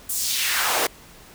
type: noise with high-pass filter sweep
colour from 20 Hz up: pink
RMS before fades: -23 dBFS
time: 0.09-0.87 s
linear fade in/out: 5 ms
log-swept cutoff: 10000 to 420 Hz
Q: 1.4
effects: pink hiss -47 dBFS RMS until 1.34 s